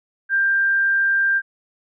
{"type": "tone", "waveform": "sine", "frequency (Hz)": 1587, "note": "G6", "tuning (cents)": 21, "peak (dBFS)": -15, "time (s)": [0.29, 1.42], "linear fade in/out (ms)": 50, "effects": []}